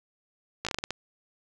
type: slowing click train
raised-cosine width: 0.2 ms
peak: -13 dBFS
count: 8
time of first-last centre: 0.65-0.907 s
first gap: 16 ms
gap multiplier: 1.27
effects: none